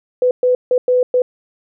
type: tone bursts at uneven times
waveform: sine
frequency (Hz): 500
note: B4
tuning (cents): +21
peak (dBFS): -10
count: 5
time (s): 0.22-0.31 / 0.43-0.55 / 0.71-0.78 / 0.88-1.03 / 1.14-1.22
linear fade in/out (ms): 2
effects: none